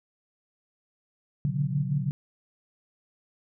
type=tone cluster; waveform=sine; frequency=122.7 / 141.9 / 147.9 / 184 Hz; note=B2 / C#3 / D3 / F#3; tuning=-11 / +41 / +13 / -9 cents; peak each=-34 / -27 / -30 / -33 dBFS; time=1.45-2.11 s; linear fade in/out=0 ms; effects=none